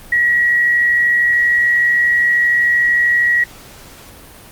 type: tone with amplitude modulation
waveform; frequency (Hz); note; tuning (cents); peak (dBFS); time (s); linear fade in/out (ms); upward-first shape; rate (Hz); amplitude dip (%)
sine; 1915; A#6; +46; -9; 0.12-3.44; 5; sine; 133; 30
effects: pink hiss -39 dBFS RMS until 4.51 s + Opus 32 kbps